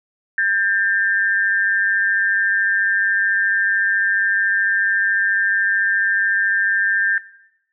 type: tone pair together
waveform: sine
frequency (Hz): 1597.4 / 1793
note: G6 / A6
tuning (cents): +32 / +32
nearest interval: major second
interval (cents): 200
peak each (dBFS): -18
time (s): 0.38-7.18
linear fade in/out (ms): 2
effects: noise-tail reverb RT60 0.9 s tail -19 dB re dry